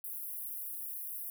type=high-pass noise; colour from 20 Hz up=pink; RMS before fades=-41 dBFS; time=0.04-1.3 s; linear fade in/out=2 ms; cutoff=11000 Hz; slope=48 dB/octave; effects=none